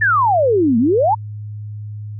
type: exponential two-way sweep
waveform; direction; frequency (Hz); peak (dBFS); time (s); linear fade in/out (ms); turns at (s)
sine; down then up; 1831 to 218.5 to 940; -11; 0.01-1.15; 10; 0.78
effects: added 105 Hz sine -26 dBFS peak until 2.19 s